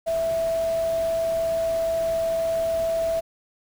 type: tone in noise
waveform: sine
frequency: 659 Hz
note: E5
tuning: 1 cent flat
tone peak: -21 dBFS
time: 0.06-3.21 s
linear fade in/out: 20 ms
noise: pink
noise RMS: -39 dBFS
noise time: 0.06-3.21 s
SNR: +15 dB
effects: none